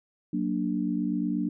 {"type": "chord", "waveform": "sine", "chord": "Gb augmented", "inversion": "none", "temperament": "equal", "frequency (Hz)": [185, 233.1, 293.7], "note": ["Gb3", "Bb3", "D4"], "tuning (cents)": [0, 0, 0], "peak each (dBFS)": [-30, -30, -29], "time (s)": [0.33, 1.49], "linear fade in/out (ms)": 5, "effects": []}